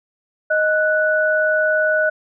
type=tone pair together; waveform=sine; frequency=622.3 / 1480 Hz; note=D#5 / F#6; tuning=0 / 0 cents; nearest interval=octave + minor third; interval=1500 cents; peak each=-17 dBFS; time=0.5-2.1 s; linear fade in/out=10 ms; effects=none